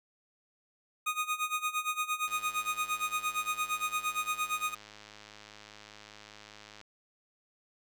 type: tone with tremolo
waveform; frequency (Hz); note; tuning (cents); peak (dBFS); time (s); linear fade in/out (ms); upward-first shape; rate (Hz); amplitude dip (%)
25% pulse; 1240; D#6; -6; -24; 1.06-4.75; 10; sine; 8.7; 85
type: click train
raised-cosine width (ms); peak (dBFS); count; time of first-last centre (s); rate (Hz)
0.2; -32; 477; 2.28-6.813; 105
effects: none